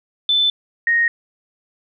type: tone pair in turn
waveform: sine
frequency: 3520 / 1864.7 Hz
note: A7 / A#6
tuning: 0 / 0 cents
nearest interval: major seventh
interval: 1100 cents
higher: first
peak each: -13 dBFS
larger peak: neither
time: 0.29-0.5 / 0.87-1.08 s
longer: neither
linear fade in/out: 2 ms
effects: none